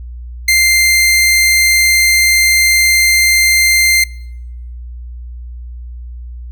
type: tone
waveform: sawtooth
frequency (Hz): 2093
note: C7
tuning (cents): 0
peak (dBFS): -4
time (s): 0.48-4.04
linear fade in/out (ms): 5
effects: noise-tail reverb RT60 0.9 s tail -26 dB re dry + added 60 Hz sine -25 dBFS peak until 6.51 s